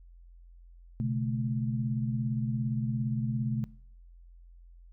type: tone cluster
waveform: sine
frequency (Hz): 125.5 / 142.9 / 217.3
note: B2 / D3 / A3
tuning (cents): +28 / -47 / -21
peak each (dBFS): -30 / -35 / -32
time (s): 1-3.64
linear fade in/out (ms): 0
effects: noise-tail reverb RT60 0.6 s tail -22 dB re dry + added 43 Hz sine -50 dBFS peak until 4.92 s